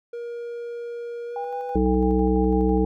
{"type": "tone with pitch glide", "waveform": "triangle", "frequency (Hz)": [473.3, 494.3], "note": ["A#4", "B4"], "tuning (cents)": [26, 1], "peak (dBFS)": -28, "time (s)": [0.13, 1.76], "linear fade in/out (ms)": 5, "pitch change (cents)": 75, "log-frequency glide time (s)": [1.26, 1.57]}
{"type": "tone with tremolo", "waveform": "sine", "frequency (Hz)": 803, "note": "G5", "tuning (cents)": 41, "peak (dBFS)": -28, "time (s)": [1.36, 2.85], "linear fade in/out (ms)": 2, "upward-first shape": "square", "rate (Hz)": 6, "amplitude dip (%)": 35}
{"type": "harmonic tone", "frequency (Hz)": 63.2, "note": "B1", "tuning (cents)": 41, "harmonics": [1, 3, 5, 7], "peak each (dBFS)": [-23, -23, -23, -23], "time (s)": [1.75, 2.85], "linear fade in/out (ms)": 5}
{"effects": []}